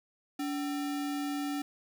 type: tone with sample-and-hold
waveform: sine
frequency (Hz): 286.8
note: D4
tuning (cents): -41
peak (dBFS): -31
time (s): 0.39-1.62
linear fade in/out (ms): 5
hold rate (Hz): 1050
effects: none